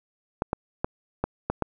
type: clicks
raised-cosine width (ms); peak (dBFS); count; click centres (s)
1; -10; 6; 0.421 / 0.531 / 0.845 / 1.24 / 1.5 / 1.623
effects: none